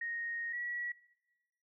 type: tone pair in turn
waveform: sine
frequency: 1864.7 / 1929.3 Hz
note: A#6 / B6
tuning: 0 / -41 cents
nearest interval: minor second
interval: 59 cents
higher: second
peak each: -36 / -36 dBFS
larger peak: neither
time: 0.01-0.53 / 0.53-0.92 s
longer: first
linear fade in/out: 5 ms
effects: noise-tail reverb RT60 1.0 s tail -18 dB re dry